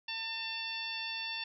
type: harmonic tone with a mistuned harmonic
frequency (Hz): 901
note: A5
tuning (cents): +41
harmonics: 1 / 2 / 3 / 4 / 5 / 6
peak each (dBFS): -47 / -45 / -40 / -42 / -42 / -50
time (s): 0.08-1.44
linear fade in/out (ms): 5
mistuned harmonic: 4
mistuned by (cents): -49
effects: none